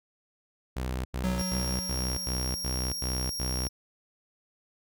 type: tone bursts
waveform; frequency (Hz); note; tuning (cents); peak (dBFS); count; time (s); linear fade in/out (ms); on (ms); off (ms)
sawtooth; 63.5; B1; +49; -26; 8; 0.76-3.682; 10; 290; 86
type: tone with exponential decay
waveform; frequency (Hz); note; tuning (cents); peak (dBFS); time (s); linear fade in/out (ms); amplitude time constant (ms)
square; 185; F#3; 0; -28; 1.24-3.5; 0; 490
type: tone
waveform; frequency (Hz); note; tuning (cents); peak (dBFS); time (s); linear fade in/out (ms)
sawtooth; 5588; F8; 0; -30; 1.38-3.69; 20
effects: none